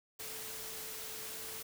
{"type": "tone in noise", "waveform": "sine", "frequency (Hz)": 440, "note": "A4", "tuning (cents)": 0, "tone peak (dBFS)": -54, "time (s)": [0.19, 1.63], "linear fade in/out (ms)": 10, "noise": "white", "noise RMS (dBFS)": -44, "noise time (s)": [0.19, 1.63], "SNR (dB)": -13, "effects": []}